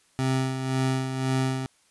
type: tone with tremolo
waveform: 25% pulse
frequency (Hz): 131.5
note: C3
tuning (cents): +9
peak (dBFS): -18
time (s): 0.19-1.66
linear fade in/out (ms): 0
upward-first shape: sine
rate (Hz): 1.9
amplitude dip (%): 55
effects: white hiss -63 dBFS RMS until 1.9 s + resampled to 24000 Hz